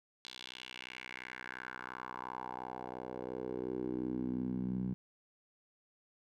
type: tone with band-pass filter sweep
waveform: 10% pulse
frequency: 62.9 Hz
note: B1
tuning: 32 cents sharp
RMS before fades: -41 dBFS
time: 0.25-4.94 s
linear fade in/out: 0 ms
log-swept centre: 3900 to 170 Hz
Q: 3.1
effects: none